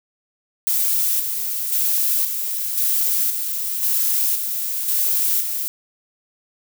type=noise with tremolo; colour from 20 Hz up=violet; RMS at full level=-19 dBFS; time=0.67-5.68 s; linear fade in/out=0 ms; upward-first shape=square; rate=0.95 Hz; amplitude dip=45%; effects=none